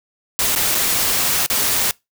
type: noise with dropouts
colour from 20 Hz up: white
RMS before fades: -18 dBFS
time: 0.39-1.91 s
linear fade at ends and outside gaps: 0 ms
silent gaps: 0.551-0.56 / 0.747-0.751 / 1.462-1.501 s
effects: noise-tail reverb RT60 0.2 s tail -24 dB re dry